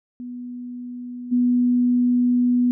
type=tone with level steps; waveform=sine; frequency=245.7 Hz; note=B3; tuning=9 cents flat; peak=-30 / -15 dBFS; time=0.2-2.71 s; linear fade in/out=0 ms; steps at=1.31 s; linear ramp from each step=20 ms; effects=none